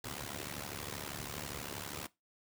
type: noise with amplitude modulation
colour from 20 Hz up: pink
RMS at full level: -38 dBFS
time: 0.04-2.07 s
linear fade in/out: 5 ms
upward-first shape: sine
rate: 72.5 Hz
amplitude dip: 90%
effects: noise-tail reverb RT60 0.2 s tail -19 dB re dry + high-pass 80 Hz 12 dB/octave